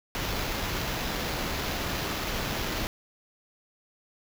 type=noise with sample-and-hold; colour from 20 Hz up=pink; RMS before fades=-31 dBFS; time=0.15-2.87 s; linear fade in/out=0 ms; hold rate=8820 Hz; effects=none